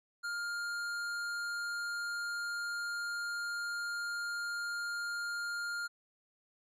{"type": "tone with hard clipping", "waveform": "sine", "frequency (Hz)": 1407, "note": "F6", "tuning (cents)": 12, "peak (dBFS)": -37, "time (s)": [0.23, 5.88], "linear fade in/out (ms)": 20, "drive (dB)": 12, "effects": []}